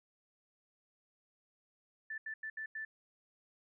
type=tone bursts at uneven times; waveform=sine; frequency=1760 Hz; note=A6; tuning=in tune; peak=-39 dBFS; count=5; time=2.1-2.18 / 2.26-2.34 / 2.43-2.5 / 2.57-2.66 / 2.75-2.85 s; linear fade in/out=5 ms; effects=none